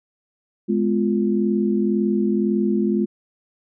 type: chord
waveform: sine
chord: F diminished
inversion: first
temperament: just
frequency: 209.5 / 251.4 / 349.2 Hz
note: Ab3 / Cb4 / F4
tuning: +15 / +31 / 0 cents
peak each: -19 / -25 / -22 dBFS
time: 0.68-3.06 s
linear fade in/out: 20 ms
effects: none